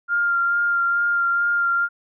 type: tone with vibrato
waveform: sine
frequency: 1396.9 Hz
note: F6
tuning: in tune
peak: -17 dBFS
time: 0.08-1.89 s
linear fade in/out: 50 ms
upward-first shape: sine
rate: 2.3 Hz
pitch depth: 16 cents each way
effects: none